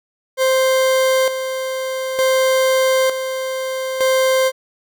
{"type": "tone with tremolo", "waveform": "40% pulse", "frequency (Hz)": 523.3, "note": "C5", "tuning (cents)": 0, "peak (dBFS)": -12, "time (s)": [0.37, 4.52], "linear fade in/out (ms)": 50, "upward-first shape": "square", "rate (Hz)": 0.55, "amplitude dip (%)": 60, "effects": []}